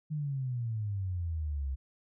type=exponential sweep; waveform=sine; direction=down; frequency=155.56 to 65.1 Hz; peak=-31 dBFS; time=0.1-1.76 s; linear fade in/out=20 ms; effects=none